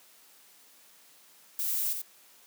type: noise with echo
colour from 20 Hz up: violet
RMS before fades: -31 dBFS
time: 1.59-1.93 s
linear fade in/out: 2 ms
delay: 87 ms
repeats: 1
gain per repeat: -5 dB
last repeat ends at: 2.017 s
effects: white hiss -58 dBFS RMS until 2.46 s + high-pass 200 Hz 12 dB/octave